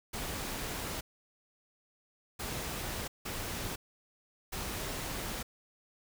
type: noise bursts at uneven times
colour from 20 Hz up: pink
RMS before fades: -38 dBFS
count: 4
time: 0.13-1.01 / 2.39-3.08 / 3.25-3.76 / 4.52-5.43 s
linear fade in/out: 10 ms
effects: none